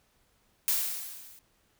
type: noise with level ramp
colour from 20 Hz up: blue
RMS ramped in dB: -25 to -54 dBFS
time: 0.68-1.39 s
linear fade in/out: 0 ms
effects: pink hiss -69 dBFS RMS until 1.79 s